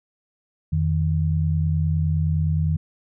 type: tone pair together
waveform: sine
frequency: 86.3 / 156.01 Hz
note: F2 / D#3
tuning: -20 / +5 cents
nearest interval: minor seventh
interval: 1025 cents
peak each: -21 dBFS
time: 0.72-2.77 s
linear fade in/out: 10 ms
effects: none